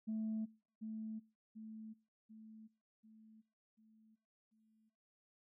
sine tone with echo, 219.1 Hz, A3, 7 cents flat, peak -36 dBFS, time 0.07-0.46 s, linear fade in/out 20 ms, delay 740 ms, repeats 6, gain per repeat -6 dB, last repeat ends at 4.9 s, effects noise-tail reverb RT60 0.5 s tail -26 dB re dry + tanh soft clip ceiling -34 dBFS

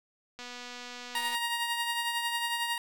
click train, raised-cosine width 0.2 ms, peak -26 dBFS, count 236, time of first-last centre 0.39-1.349 s, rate 245 Hz
15% pulse tone with tremolo, 940 Hz, A#5, 14 cents sharp, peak -21 dBFS, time 1.15-2.78 s, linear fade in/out 2 ms, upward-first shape triangle, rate 11 Hz, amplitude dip 50%
effects none

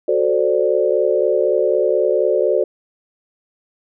sine chord, D dominant seventh, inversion first, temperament equal, 370 / 440 / 523.3 / 587.3 Hz, F#4 / A4 / C5 / D5, 0 / 0 / 0 / 0 cents, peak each -19 dBFS, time 0.08-2.64 s, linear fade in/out 5 ms, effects none

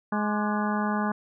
harmonic tone with a mistuned harmonic, 210 Hz, G#3, 19 cents sharp, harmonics 1 / 2 / 3 / 4 / 5 / 6 / 7 / 8, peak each -26 / -37 / -36 / -32 / -34 / -35 / -36 / -39 dBFS, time 0.12-1.12 s, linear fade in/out 5 ms, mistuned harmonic 6, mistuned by -99 cents, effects none

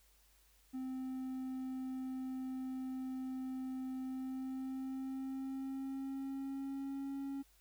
triangle tone with pitch glide, 260 to 275.1 Hz, C4 to C#4, -11 to -13 cents, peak -37 dBFS, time 0.73-7.43 s, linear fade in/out 20 ms, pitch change +98 cents, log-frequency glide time 3.99-7.16 s, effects added 50 Hz sine -69 dBFS peak until 7.6 s + white hiss -70 dBFS RMS until 7.6 s

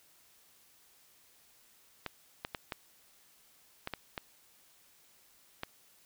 clicks, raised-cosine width 0.3 ms, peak -20 dBFS, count 8, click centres 2.063 / 2.449 / 2.548 / 2.722 / 3.874 / 3.937 / 4.178 / 5.634 s, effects white hiss -64 dBFS RMS until 6.05 s

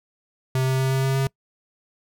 square tone with pitch steps, 130.81 / 131.64 / 132.48 / 133.33 / 134.18 / 135.03 Hz, C3 / C3 / C3 / C3 / C3 / C#3, 0 / +11 / +22 / +33 / +44 / -45 cents, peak -20 dBFS, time 0.55-1.27 s, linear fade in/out 2 ms, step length 120 ms, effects noise-tail reverb RT60 0.1 s tail -24 dB re dry

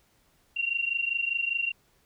sine tone pair together, 2741 / 2766 Hz, F7 / F7, -33 / -17 cents, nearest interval unison, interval 16 cents, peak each -30 / -28 dBFS, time 0.56-1.72 s, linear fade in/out 10 ms, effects pink hiss -66 dBFS RMS until 2.05 s

